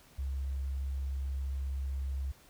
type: tone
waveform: sine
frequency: 67.7 Hz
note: C#2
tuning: 40 cents flat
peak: -32 dBFS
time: 0.18-2.32 s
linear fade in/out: 10 ms
effects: pink hiss -60 dBFS RMS until 2.49 s